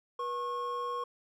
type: tone pair together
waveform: triangle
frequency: 484.6 / 1088 Hz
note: B4 / C#6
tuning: -33 / -33 cents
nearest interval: octave + major second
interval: 1400 cents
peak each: -36 / -32 dBFS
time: 0.19-1.04 s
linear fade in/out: 5 ms
effects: none